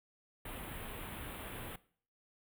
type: band-stop noise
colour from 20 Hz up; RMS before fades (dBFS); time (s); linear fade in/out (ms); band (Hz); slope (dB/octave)
pink; -45; 0.45-1.76; 5; 3500 to 9200; 48
effects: noise-tail reverb RT60 0.5 s tail -19 dB re dry